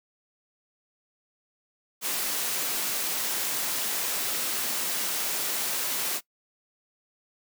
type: noise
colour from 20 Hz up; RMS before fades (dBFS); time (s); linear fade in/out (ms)
white; -29; 2.01-6.21; 50
effects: noise-tail reverb RT60 0.1 s tail -21 dB re dry + high-pass 200 Hz 12 dB/octave